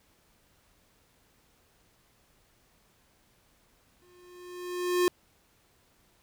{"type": "tone with exponential growth", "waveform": "square", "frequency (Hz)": 357.4, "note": "F4", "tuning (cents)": 40, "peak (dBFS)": -21, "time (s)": [4.02, 5.08], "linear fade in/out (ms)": 0, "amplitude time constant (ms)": 230, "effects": ["pink hiss -66 dBFS RMS until 6.22 s"]}